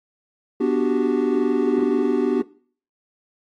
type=chord; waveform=triangle; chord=G major seventh; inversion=first; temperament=equal; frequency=246.9 / 293.7 / 370 / 392 Hz; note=B3 / D4 / F#4 / G4; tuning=0 / 0 / 0 / 0 cents; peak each=-21 dBFS; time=0.6-2.42 s; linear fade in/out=10 ms; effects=noise-tail reverb RT60 0.5 s tail -21 dB re dry + AAC 32 kbps